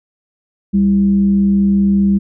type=tone with frequency modulation; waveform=sine; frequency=198.3 Hz; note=G3; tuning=20 cents sharp; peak=-9 dBFS; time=0.73-2.19 s; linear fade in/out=20 ms; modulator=132 Hz; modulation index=0.31; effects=none